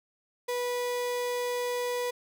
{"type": "tone", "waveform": "35% pulse", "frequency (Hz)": 490, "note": "B4", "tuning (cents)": -14, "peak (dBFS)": -27, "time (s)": [0.48, 2.11], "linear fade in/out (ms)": 10, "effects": []}